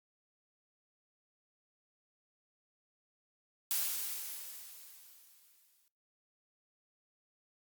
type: noise with exponential decay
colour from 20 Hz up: blue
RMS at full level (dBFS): -32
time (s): 3.71-5.88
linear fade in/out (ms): 0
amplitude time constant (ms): 470
effects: noise-tail reverb RT60 0.5 s tail -25 dB re dry + Opus 48 kbps